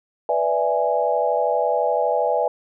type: chord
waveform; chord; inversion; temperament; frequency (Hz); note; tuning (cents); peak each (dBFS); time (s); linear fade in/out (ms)
sine; E dominant seventh; second; equal; 493.9 / 587.3 / 659.3 / 830.6; B4 / D5 / E5 / G#5; 0 / 0 / 0 / 0; -23; 0.29-2.48; 2
effects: none